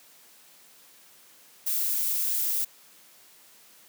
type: noise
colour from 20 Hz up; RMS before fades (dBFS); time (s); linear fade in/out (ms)
violet; -27; 1.66-2.65; 10
effects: white hiss -55 dBFS RMS until 3.88 s + high-pass 150 Hz 12 dB/octave

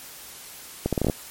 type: accelerating click train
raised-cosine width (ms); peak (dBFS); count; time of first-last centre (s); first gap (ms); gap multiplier
2; -9; 8; 0.86-1.098; 67; 0.76
effects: white hiss -42 dBFS RMS until 1.3 s + MP3 64 kbps

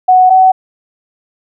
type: tone pair in turn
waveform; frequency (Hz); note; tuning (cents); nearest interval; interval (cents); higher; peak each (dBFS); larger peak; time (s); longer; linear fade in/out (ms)
sine; 740 / 752.1; F#5 / F#5; 0 / +28; unison; 28; second; -3; neither; 0.08-0.3 / 0.3-0.52; neither; 10
effects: none

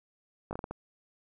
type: slowing click train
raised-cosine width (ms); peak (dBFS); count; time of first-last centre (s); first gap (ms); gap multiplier
1; -22; 6; 0.51-0.71; 19; 1.38
effects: none

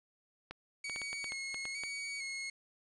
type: clicks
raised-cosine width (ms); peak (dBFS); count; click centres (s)
0.3; -27; 10; 0.51 / 0.897 / 0.961 / 1.017 / 1.13 / 1.243 / 1.321 / 1.544 / 1.654 / 1.836
type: tone with vibrato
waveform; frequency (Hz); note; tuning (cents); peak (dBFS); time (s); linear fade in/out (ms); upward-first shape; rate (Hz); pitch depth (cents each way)
sawtooth; 2210; C#7; -6; -35; 0.84-2.5; 5; square; 1.1; 33
effects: resampled to 22050 Hz + 10-bit

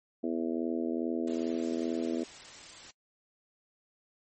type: harmonic tone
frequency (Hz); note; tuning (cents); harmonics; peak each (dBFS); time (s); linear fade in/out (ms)
82.41; E2; 0; 3 / 4 / 5 / 6 / 7 / 8; -33 / -33 / -38 / -41 / -44 / -42; 0.23-2.24; 10
type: noise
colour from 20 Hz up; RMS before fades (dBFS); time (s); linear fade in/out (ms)
white; -48; 1.27-2.91; 5
effects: noise-tail reverb RT60 0.1 s tail -23 dB re dry + MP3 32 kbps

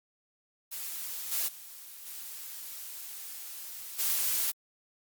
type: noise with level steps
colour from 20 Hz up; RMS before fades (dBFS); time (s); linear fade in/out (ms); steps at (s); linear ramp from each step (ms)
blue; -38 / -30 / -47 / -42 / -29; 0.71-4.52; 20; 1.31 / 1.47 / 2.05 / 3.98; 20
effects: Opus 48 kbps

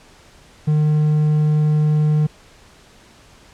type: tone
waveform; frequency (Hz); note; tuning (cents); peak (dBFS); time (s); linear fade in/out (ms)
triangle; 151.9; D#3; -41; -11; 0.67-2.27; 10
effects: pink hiss -48 dBFS RMS until 3.53 s + low-pass 8000 Hz 12 dB/octave

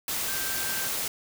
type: tone in noise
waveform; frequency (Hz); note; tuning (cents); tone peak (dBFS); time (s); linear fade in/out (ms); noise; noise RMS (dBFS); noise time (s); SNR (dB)
sine; 1568; G6; 0; -37; 0.28-0.88; 2; white; -30; 0.08-1.08; -10
effects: none

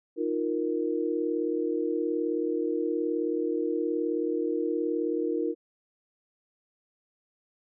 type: chord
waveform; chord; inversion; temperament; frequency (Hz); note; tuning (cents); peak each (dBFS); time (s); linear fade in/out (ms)
sine; Eb suspended second; none; just; 311.1 / 350 / 466.7; Eb4 / F4 / Bb4; 0 / +4 / +2; -30; 0.16-5.55; 50
effects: none

